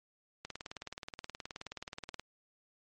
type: click train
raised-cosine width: 0.2 ms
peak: -24 dBFS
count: 34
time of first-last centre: 0.45-2.196 s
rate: 18.9 Hz
effects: MP3 48 kbps